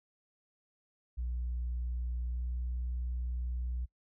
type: tone with pitch glide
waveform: sine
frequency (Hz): 60.4 to 61.1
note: B1 to B1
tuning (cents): -38 to -18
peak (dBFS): -31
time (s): 1.17-3.86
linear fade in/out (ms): 20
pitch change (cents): +20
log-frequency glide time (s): 2.26-2.43
effects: noise-tail reverb RT60 0.1 s tail -24 dB re dry + tanh soft clip ceiling -30 dBFS